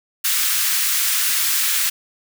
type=high-pass noise; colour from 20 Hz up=white; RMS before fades=-19 dBFS; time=0.24-1.9 s; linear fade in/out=10 ms; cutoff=1300 Hz; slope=24 dB/octave; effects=none